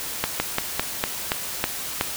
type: slowing click train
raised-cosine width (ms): 0.3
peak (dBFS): -4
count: 8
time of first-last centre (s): 0.24-2.011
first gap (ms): 160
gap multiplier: 1.15
effects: white hiss -31 dBFS RMS until 2.16 s